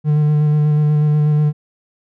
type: tone with vibrato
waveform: triangle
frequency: 150 Hz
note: D3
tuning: 37 cents sharp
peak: -9 dBFS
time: 0.04-1.53 s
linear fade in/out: 50 ms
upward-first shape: square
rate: 8.2 Hz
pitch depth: 14 cents each way
effects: none